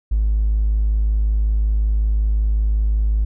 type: tone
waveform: triangle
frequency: 52.7 Hz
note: G#1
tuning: 26 cents sharp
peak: -11 dBFS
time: 0.11-3.25 s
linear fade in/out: 10 ms
effects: tanh soft clip ceiling -11 dBFS